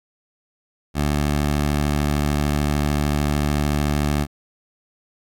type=tone; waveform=15% pulse; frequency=73.42 Hz; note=D2; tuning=in tune; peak=-12 dBFS; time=0.94-4.27 s; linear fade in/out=50 ms; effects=AAC 64 kbps